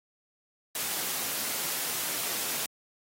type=noise; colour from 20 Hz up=white; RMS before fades=-32 dBFS; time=0.75-2.66 s; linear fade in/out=2 ms; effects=high-pass 150 Hz 12 dB/octave + AAC 48 kbps